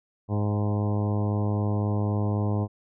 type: harmonic tone with a mistuned harmonic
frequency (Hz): 103.83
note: G#2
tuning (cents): 0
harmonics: 1 / 2 / 3 / 4 / 5 / 6 / 7 / 8 / 9 / 10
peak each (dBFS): -24 / -30 / -34 / -36 / -38 / -40 / -41 / -42 / -43 / -44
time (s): 0.28-2.68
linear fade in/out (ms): 50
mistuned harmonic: 6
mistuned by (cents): +16
effects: none